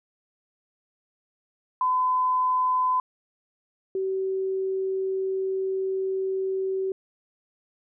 sine tone pair in turn, 1014 / 381.8 Hz, B5 / G4, +45 / -46 cents, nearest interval octave + perfect fourth, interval 1691 cents, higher first, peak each -20 / -24 dBFS, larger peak first, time 1.81-3 / 3.95-6.92 s, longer second, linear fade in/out 2 ms, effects none

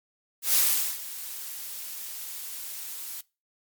blue noise with ADSR envelope, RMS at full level -20 dBFS, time 0.42-3.21 s, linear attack 130 ms, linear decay 420 ms, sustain -17 dB, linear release 4 ms, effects noise-tail reverb RT60 0.3 s tail -23 dB re dry + MP3 96 kbps

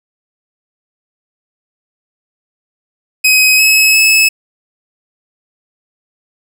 sawtooth tone with pitch steps, 2529 / 2573 / 2594 Hz, D#7 / E7 / E7, +28 / -43 / -28 cents, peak -3 dBFS, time 3.24-4.29 s, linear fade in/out 10 ms, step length 350 ms, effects none

